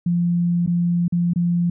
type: tone with dropouts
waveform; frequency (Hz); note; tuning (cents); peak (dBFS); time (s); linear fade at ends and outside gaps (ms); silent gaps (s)
sine; 173.3; F3; -13; -16; 0.06-1.7; 5; 0.664-0.674 / 1.081-1.123 / 1.335-1.359
effects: none